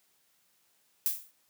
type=noise with exponential decay; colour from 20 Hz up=violet; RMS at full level=-25 dBFS; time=1.06-1.31 s; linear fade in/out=0 ms; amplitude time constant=54 ms; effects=white hiss -70 dBFS RMS until 1.49 s + high-pass 100 Hz 12 dB/octave